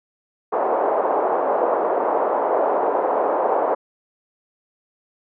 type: band-pass noise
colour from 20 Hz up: pink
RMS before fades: -20 dBFS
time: 0.52-3.75 s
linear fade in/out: 10 ms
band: 440 to 940 Hz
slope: 24 dB/octave
effects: none